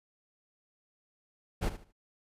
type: noise with echo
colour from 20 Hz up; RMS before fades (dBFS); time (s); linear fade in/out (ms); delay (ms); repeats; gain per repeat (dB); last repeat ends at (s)
brown; -30; 1.61-1.7; 20; 75; 3; -12; 1.925
effects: resampled to 32000 Hz